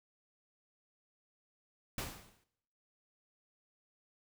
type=noise with exponential decay; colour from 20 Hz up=pink; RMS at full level=-37 dBFS; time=1.98-2.44 s; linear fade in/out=2 ms; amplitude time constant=99 ms; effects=noise-tail reverb RT60 0.8 s tail -19 dB re dry